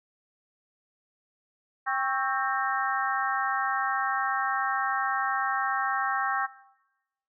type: harmonic tone with a mistuned harmonic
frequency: 263.6 Hz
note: C4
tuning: 13 cents sharp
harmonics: 3 / 4 / 5 / 6 / 7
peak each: -30 / -31 / -32 / -33 / -33 dBFS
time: 1.86-6.47 s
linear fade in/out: 20 ms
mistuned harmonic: 4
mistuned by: +80 cents
effects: noise-tail reverb RT60 0.9 s tail -18 dB re dry